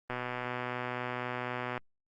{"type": "click train", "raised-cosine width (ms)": 0.5, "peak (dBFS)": -20, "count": 209, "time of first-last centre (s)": [0.1, 1.777], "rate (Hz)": 124, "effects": ["Opus 24 kbps"]}